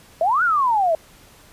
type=exponential two-way sweep; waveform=sine; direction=up then down; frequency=622.3 to 1497 to 622.3 Hz; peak=-15 dBFS; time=0.21-0.95 s; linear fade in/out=2 ms; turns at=0.43 s; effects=pink hiss -49 dBFS RMS until 1.52 s + resampled to 32000 Hz